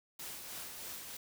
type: noise with tremolo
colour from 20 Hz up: white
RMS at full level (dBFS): -44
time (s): 0.19-1.17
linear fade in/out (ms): 5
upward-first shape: sine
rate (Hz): 3.2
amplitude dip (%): 35
effects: none